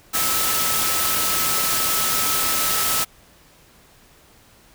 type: tone in noise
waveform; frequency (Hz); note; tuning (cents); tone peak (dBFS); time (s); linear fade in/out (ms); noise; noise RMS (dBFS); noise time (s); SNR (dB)
sine; 1300; E6; -24; -28; 0.13-3.05; 20; white; -21; 0.13-3.05; -10
effects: pink hiss -52 dBFS RMS until 4.74 s